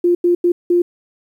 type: tone bursts at uneven times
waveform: sine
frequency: 350 Hz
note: F4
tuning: 4 cents sharp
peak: -10 dBFS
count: 4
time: 0.04-0.15 / 0.24-0.35 / 0.44-0.52 / 0.7-0.82 s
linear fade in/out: 5 ms
effects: 8-bit